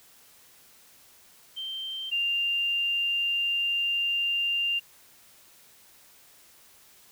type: tone pair in turn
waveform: sine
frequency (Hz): 3134 / 2792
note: G7 / F7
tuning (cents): -1 / -1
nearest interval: major second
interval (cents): 200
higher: first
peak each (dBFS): -32 / -24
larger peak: second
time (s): 1.56-2.11 / 2.11-4.8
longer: second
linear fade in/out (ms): 20
effects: white hiss -56 dBFS RMS until 7.11 s